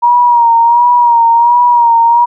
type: tone with vibrato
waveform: sine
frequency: 947 Hz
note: A#5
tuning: 27 cents sharp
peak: -4 dBFS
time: 0.02-2.26 s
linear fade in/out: 20 ms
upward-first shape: sine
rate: 1.4 Hz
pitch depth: 45 cents each way
effects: none